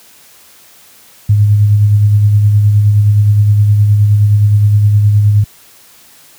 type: tone with tremolo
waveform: sine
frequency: 103.83 Hz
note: G#2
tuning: in tune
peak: -3 dBFS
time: 1.29-5.44 s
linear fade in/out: 5 ms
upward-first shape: sine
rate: 9.6 Hz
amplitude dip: 35%
effects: white hiss -42 dBFS RMS until 6.38 s + high-pass 60 Hz 12 dB/octave